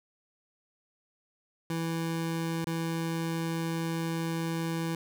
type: tone with dropouts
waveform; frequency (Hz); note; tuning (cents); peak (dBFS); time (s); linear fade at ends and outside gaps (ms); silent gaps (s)
25% pulse; 164.81; E3; 0; -26; 1.7-4.95; 2; 2.644-2.67
effects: none